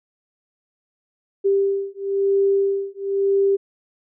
sine beating tone pair, 394 / 395 Hz, G4 / G4, +9 / +13 cents, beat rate 1 Hz, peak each -20 dBFS, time 1.44-3.57 s, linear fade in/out 20 ms, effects none

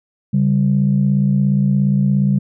sine tone pair together, 139.2 / 196.32 Hz, C#3 / G3, +8 / +3 cents, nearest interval tritone, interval 595 cents, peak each -14 dBFS, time 0.33-2.39 s, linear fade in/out 10 ms, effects tanh soft clip ceiling -5 dBFS

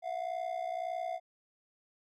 triangle ring-modulated tone, 698.5 Hz, F5, in tune, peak -29 dBFS, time 0.02-1.2 s, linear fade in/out 50 ms, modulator 30.9 Hz, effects none

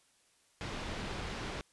pink low-pass noise, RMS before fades -40 dBFS, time 0.61-1.61 s, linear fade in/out 0 ms, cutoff 4200 Hz, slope 12 dB/octave, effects white hiss -69 dBFS RMS until 1.72 s + resampled to 24000 Hz

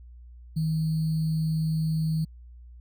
sine tone with sample-and-hold, 158.7 Hz, D#3, 35 cents sharp, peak -23 dBFS, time 0.56-2.25 s, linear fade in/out 10 ms, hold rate 4410 Hz, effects added 60 Hz sine -44 dBFS peak until 2.8 s

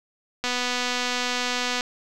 click train, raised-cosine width 0.2 ms, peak -9 dBFS, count 339, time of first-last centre 0.44-1.808 s, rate 247 Hz, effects none

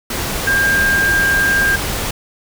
sine tone in noise, 1600 Hz, G6, 35 cents sharp, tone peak -12 dBFS, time 0.47-1.76 s, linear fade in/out 5 ms, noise pink, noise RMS -21 dBFS, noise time 0.1-2.11 s, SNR +6 dB, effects none

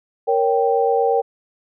sine chord, G diminished, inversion first, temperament equal, 466.2 / 554.4 / 784 Hz, Bb4 / Db5 / G5, 0 / 0 / 0 cents, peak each -17 / -22 / -19 dBFS, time 0.27-1.22 s, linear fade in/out 20 ms, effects none

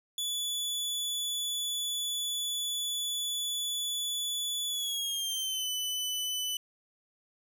sawtooth tone with pitch glide, 3445 to 2999 Hz, A7 to F#7, -37 to +23 cents, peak -28 dBFS, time 0.18-6.57 s, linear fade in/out 2 ms, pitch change -240 cents, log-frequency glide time 4.68-5.7 s, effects none

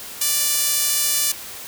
sawtooth tone with high-pass filter, 587.3 Hz, D5, in tune, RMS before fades -20 dBFS, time 0.21-1.32 s, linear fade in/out 5 ms, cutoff 6200 Hz, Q 0.57, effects white hiss -35 dBFS RMS until 1.67 s

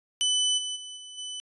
sawtooth tone with level steps, 3000 Hz, F#7, 23 cents sharp, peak -19 / -27 / -35 / -38 / -31 dBFS, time 0.21-1.4 s, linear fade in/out 0 ms, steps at 0.57 / 0.75 / 0.96 / 1.17 s, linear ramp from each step 20 ms, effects resampled to 24000 Hz

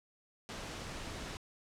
pink noise, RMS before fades -43 dBFS, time 0.49-1.37 s, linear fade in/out 0 ms, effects low-pass 7000 Hz 12 dB/octave

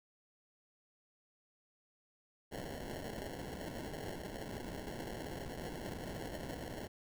white noise with sample-and-hold, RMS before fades -44 dBFS, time 2.51-6.88 s, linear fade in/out 20 ms, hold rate 1225 Hz, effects none

